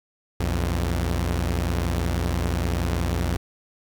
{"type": "tone pair together", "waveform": "sawtooth", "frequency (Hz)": [61, 86.27], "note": ["B1", "F2"], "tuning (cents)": [-21, -21], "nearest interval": "tritone", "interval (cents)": 600, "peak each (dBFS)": -21, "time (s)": [0.4, 3.37], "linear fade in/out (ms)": 5, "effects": ["9-bit"]}